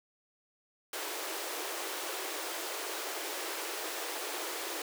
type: high-pass noise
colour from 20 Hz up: pink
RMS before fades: -38 dBFS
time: 0.93-4.82 s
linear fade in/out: 2 ms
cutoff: 310 Hz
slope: 96 dB/octave
effects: none